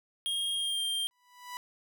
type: tone with pitch glide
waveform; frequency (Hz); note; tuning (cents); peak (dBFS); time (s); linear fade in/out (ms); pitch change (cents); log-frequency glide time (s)
square; 3244 to 3183; G#7 to G7; -41 to +26; -30; 0.26-1.07; 0; -33; 0.55-0.82
type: tone with exponential growth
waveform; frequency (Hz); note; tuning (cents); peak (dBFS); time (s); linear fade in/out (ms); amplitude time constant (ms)
sawtooth; 987; B5; -1; -32; 1.11-1.57; 0; 100
effects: none